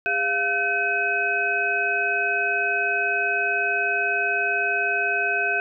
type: tone cluster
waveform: sine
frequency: 406.5 / 697 / 1526 / 2542 Hz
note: G#4 / F5 / G6 / D#7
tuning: -37 / -4 / -47 / +36 cents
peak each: -31 / -28 / -23 / -25 dBFS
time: 0.06-5.6 s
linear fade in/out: 0 ms
effects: none